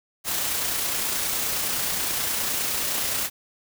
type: noise with amplitude modulation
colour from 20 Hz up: white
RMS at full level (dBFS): -25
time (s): 0.24-3.3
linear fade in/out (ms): 50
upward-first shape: sine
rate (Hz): 29.6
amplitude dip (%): 25
effects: none